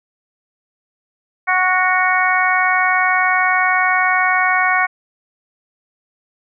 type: harmonic tone with a mistuned harmonic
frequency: 370 Hz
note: F#4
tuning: in tune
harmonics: 2 / 3 / 4 / 5 / 6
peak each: -19 / -19 / -19 / -19 / -19 dBFS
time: 1.47-4.87 s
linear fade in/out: 20 ms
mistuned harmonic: 4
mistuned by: -16 cents
effects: none